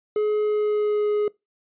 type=tone with pitch glide; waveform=triangle; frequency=423 to 418.1 Hz; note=G#4 to G#4; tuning=+32 to +12 cents; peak=-17 dBFS; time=0.16-1.28 s; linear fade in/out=2 ms; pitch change=-20 cents; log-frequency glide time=0.41-1.09 s; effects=noise-tail reverb RT60 0.2 s tail -23 dB re dry + resampled to 8000 Hz